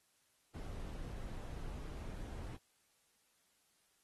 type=noise; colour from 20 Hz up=brown; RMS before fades=-45 dBFS; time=0.54-2.57 s; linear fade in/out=10 ms; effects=white hiss -75 dBFS RMS until 4.03 s + AAC 32 kbps